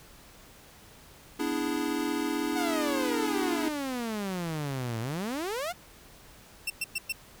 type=chord; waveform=square; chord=E dominant seventh; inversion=second; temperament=equal; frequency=246.9 / 293.7 / 329.6 / 415.3 Hz; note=B3 / D4 / E4 / G#4; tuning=0 / 0 / 0 / 0 cents; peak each=-37 / -32 / -34 / -37 dBFS; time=1.39-3.69 s; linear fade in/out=10 ms
type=exponential two-way sweep; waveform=sawtooth; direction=down then up; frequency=747 to 110 to 747 Hz; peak=-27 dBFS; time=2.55-5.73 s; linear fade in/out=20 ms; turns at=5 s
type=tone bursts; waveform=sawtooth; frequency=2698 Hz; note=E7; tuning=40 cents sharp; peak=-25 dBFS; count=4; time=6.67-7.124 s; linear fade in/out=5 ms; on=31 ms; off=110 ms
effects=pink hiss -53 dBFS RMS until 7.4 s